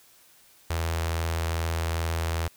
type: tone with notch filter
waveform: sawtooth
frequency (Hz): 82.41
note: E2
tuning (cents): 0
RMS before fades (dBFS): -28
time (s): 0.7-2.48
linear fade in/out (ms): 5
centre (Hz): 210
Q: 0.53
effects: white hiss -57 dBFS RMS until 2.56 s